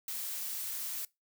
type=noise; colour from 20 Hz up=blue; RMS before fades=-38 dBFS; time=0.08-1.05 s; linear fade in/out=2 ms; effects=noise-tail reverb RT60 0.2 s tail -22 dB re dry